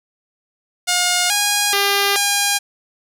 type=tone with pitch steps; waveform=5% pulse; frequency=715 / 820 / 400.8 / 810 Hz; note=F5 / G#5 / G4 / G#5; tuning=+41 / -22 / +38 / -43 cents; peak=-3 dBFS; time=0.87-2.59 s; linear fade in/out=20 ms; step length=430 ms; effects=none